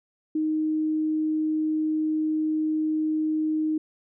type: tone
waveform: sine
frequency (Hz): 311.1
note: D#4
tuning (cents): 0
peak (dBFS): -22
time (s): 0.35-3.78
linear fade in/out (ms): 5
effects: none